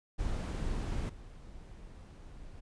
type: noise with level steps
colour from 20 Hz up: brown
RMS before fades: -34 / -49 dBFS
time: 0.18-2.61 s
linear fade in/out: 20 ms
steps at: 1.09 s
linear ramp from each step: 5 ms
effects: resampled to 22050 Hz